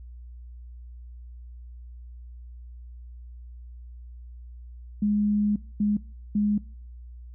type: tone bursts at uneven times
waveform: sine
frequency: 207.7 Hz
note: G#3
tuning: in tune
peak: -20 dBFS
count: 3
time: 5.02-5.56 / 5.8-5.97 / 6.35-6.58 s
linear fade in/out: 5 ms
effects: noise-tail reverb RT60 0.5 s tail -22 dB re dry + added 60 Hz sine -40 dBFS peak until 7.34 s